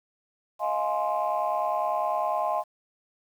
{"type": "chord", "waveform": "sine", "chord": "F minor seventh", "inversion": "third", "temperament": "just", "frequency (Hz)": [628.6, 698.5, 838.1, 1047.7], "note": ["Eb5", "F5", "Ab5", "C6"], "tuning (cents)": [18, 0, 16, 2], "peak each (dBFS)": -29, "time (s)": [0.59, 2.64], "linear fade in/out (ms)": 50, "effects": ["tanh soft clip ceiling -16 dBFS", "9-bit"]}